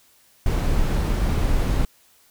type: noise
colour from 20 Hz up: brown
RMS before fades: -20 dBFS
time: 0.46-1.85 s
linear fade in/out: 2 ms
effects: white hiss -57 dBFS RMS until 2.3 s